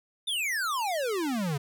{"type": "exponential sweep", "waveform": "square", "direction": "down", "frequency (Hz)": [3664, 133.5], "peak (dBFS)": -28, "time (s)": [0.27, 1.58], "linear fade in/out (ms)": 10, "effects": []}